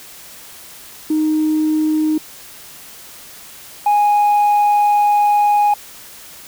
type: tone pair in turn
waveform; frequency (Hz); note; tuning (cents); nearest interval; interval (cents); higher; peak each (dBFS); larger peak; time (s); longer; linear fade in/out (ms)
sine; 309.9 / 827.3; D#4 / G#5; -7 / -7; octave + perfect fourth; 1700; second; -12 / -8; second; 1.1-2.18 / 3.86-5.74; second; 5
effects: tanh soft clip ceiling -9 dBFS + white hiss -38 dBFS RMS until 6.47 s